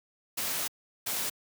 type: noise bursts at uneven times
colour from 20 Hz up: white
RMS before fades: -32 dBFS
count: 2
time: 0.37-0.68 / 1.06-1.3 s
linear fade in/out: 10 ms
effects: high-pass 100 Hz 12 dB/octave